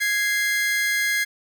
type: tone pair together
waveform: 40% pulse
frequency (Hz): 1656.5 / 2087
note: G#6 / C7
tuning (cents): -5 / -5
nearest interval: major third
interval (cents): 400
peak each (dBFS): -22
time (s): 0-1.25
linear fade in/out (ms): 20
effects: none